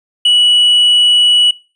triangle tone, 2940 Hz, F#7, 12 cents flat, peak -5 dBFS, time 0.25-1.51 s, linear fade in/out 5 ms, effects noise-tail reverb RT60 0.4 s tail -23 dB re dry + resampled to 22050 Hz

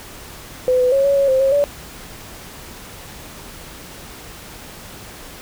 sine tone with pitch steps, 506 / 501 / 547 / 559 / 554 / 525 / 540 / 574 Hz, B4 / B4 / C#5 / C#5 / C#5 / C5 / C#5 / D5, +42 / +25 / -23 / +14 / -1 / +6 / -45 / -40 cents, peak -12 dBFS, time 0.68-1.64 s, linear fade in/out 0 ms, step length 120 ms, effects pink hiss -37 dBFS RMS until 5.41 s

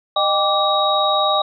sine tone cluster, 613 / 790 / 1165 / 3801 Hz, D#5 / G5 / D6 / A#7, -26 / +13 / -14 / +33 cents, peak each -20 dBFS, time 0.16-1.42 s, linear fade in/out 5 ms, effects none

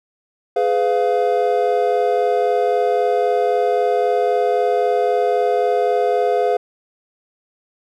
triangle chord, F diminished, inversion first, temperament just, 419.1 / 502.9 / 698.5 Hz, Ab4 / Cb5 / F5, +16 / +31 / 0 cents, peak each -17 dBFS, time 0.56-6.57 s, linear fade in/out 5 ms, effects none

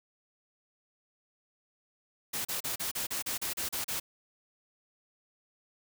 white noise bursts, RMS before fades -34 dBFS, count 11, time 2.33-4 s, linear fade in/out 10 ms, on 120 ms, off 35 ms, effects none

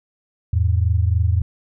sine tone pair together, 83.4 / 106.92 Hz, E2 / A2, +21 / -49 cents, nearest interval major third, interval 430 cents, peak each -16 / -19 dBFS, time 0.53-1.42 s, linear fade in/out 5 ms, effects none

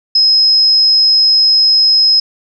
sine tone, 5120 Hz, D#8, 49 cents sharp, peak -6 dBFS, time 0.15-2.2 s, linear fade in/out 5 ms, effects none

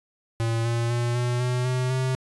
square tone with pitch steps, 114.7 / 117.11 / 119.57 / 122.08 / 124.65 / 127.27 / 129.94 Hz, A#2 / A#2 / A#2 / B2 / B2 / C3 / C3, -28 / +8 / +44 / -20 / +16 / -48 / -12 cents, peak -23 dBFS, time 0.4-2.15 s, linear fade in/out 0 ms, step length 250 ms, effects resampled to 24000 Hz

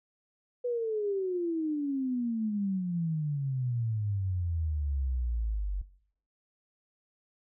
sine exponential sweep, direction down, 496.1 to 46.49 Hz, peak -28 dBFS, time 0.64-5.82 s, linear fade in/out 10 ms, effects noise-tail reverb RT60 0.6 s tail -19 dB re dry

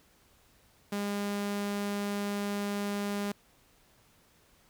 sawtooth tone, 203.1 Hz, G#3, 38 cents flat, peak -27 dBFS, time 0.92-3.32 s, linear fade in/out 5 ms, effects pink hiss -64 dBFS RMS until 4.69 s

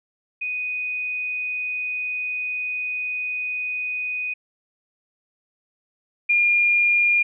sine tone pair in turn, 2489 / 2415 Hz, D#7 / D7, 0 / +48 cents, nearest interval minor second, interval 52 cents, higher first, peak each -24 / -15 dBFS, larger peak second, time 0.41-4.34 / 6.29-7.23 s, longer first, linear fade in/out 10 ms, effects none

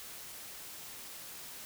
silence, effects white hiss -47 dBFS RMS until 1.65 s

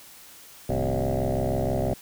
sine tone with frequency modulation, 252.6 Hz, B3, 39 cents sharp, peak -21 dBFS, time 0.69-1.94 s, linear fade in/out 5 ms, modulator 66.2 Hz, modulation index 6.7, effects tanh soft clip ceiling -19 dBFS + white hiss -48 dBFS RMS until 2.01 s

